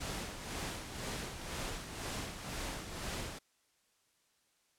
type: noise with tremolo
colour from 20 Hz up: pink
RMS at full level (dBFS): -39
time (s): 0-3.39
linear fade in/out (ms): 10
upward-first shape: sine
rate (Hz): 2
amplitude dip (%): 55
effects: white hiss -74 dBFS RMS until 4.78 s + low-pass 10000 Hz 12 dB/octave